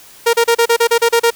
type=tone bursts; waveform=sawtooth; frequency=466.2 Hz; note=A#4; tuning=in tune; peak=-5 dBFS; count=10; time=0.26-1.306 s; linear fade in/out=10 ms; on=74 ms; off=34 ms; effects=white hiss -41 dBFS RMS until 1.35 s